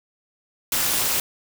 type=noise with amplitude modulation; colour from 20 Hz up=white; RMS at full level=-18 dBFS; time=0.72-1.2 s; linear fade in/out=2 ms; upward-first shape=sine; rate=298 Hz; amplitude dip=95%; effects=none